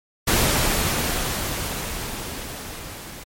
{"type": "noise with level ramp", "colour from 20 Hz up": "pink", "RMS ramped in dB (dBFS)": [-18, -38], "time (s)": [0.27, 3.24], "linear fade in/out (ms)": 10, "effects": ["MP3 64 kbps"]}